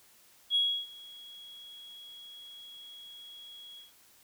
sine tone with ADSR envelope, 3322 Hz, G#7, in tune, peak -22 dBFS, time 0.5-3.92 s, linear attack 52 ms, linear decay 310 ms, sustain -24 dB, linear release 140 ms, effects tanh soft clip ceiling -18 dBFS + white hiss -61 dBFS RMS until 4.23 s

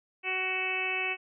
harmonic tone, 373.8 Hz, F#4, 18 cents sharp, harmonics 1 / 2 / 3 / 4 / 5 / 6 / 7 / 8, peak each -39 / -39 / -43 / -43 / -41 / -34 / -31 / -43 dBFS, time 0.23-1.17 s, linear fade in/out 50 ms, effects none

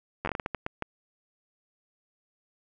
slowing click train, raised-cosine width 0.5 ms, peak -15 dBFS, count 11, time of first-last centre 0.25-0.824 s, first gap 10 ms, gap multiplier 1.36, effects none

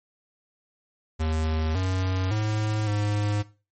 square tone with pitch steps, 79 / 93.4 / 107.4 / 103.9 Hz, D#2 / F#2 / A2 / G#2, +27 / +17 / -41 / +1 cents, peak -24 dBFS, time 1.19-3.43 s, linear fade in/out 20 ms, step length 560 ms, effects noise-tail reverb RT60 0.3 s tail -17 dB re dry + MP3 32 kbps

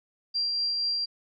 sine tone with tremolo, 4743 Hz, D8, 16 cents sharp, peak -24 dBFS, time 0.34-1.06 s, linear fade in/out 20 ms, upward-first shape triangle, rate 4.2 Hz, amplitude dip 25%, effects none

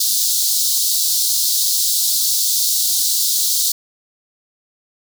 pink high-pass noise, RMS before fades -17 dBFS, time 0-3.72 s, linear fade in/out 5 ms, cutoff 3900 Hz, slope 48 dB/octave, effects none

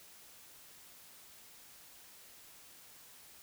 silence, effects white hiss -57 dBFS RMS until 3.42 s

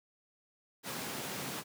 pink high-pass noise, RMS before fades -40 dBFS, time 0.83-1.64 s, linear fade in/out 50 ms, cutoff 130 Hz, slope 24 dB/octave, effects none

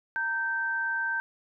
sine tone pair together, 918.1 / 1558 Hz, A#5 / G6, -27 / -11 cents, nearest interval major sixth, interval 916 cents, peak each -35 / -27 dBFS, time 0.16-1.2 s, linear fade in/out 0 ms, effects none

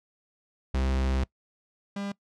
45% pulse tone pair in turn, 65.8 / 200.2 Hz, C2 / G3, +10 / +37 cents, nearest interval octave + perfect fifth, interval 1927 cents, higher second, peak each -24 / -31 dBFS, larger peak first, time 0.74-1.24 / 1.96-2.12 s, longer first, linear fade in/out 5 ms, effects noise-tail reverb RT60 0.1 s tail -22 dB re dry + low-pass 6000 Hz 12 dB/octave

